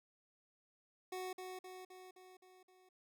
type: tone with echo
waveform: 25% pulse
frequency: 370 Hz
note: F#4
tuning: in tune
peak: -38 dBFS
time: 1.12-1.33 s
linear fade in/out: 5 ms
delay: 260 ms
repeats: 6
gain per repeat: -4 dB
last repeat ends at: 2.89 s
effects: none